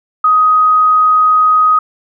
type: tone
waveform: sine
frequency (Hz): 1254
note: D#6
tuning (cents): +13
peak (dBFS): -6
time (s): 0.24-1.79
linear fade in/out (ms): 5
effects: none